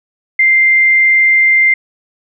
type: tone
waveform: sine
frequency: 2093 Hz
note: C7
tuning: in tune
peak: -6 dBFS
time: 0.39-1.74 s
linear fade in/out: 5 ms
effects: none